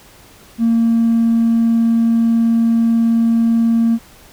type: tone with hard clipping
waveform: sine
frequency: 229.6 Hz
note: A#3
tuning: 26 cents flat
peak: -11 dBFS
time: 0.58-3.99 s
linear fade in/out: 50 ms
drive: 1 dB
effects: pink hiss -44 dBFS RMS until 4.32 s